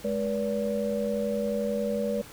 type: tone cluster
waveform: sine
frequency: 210 / 481.8 / 573 Hz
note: G#3 / B4 / D5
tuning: +19 / -43 / -43 cents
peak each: -30 dBFS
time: 0.04-2.22 s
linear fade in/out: 10 ms
effects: pink hiss -47 dBFS RMS until 2.32 s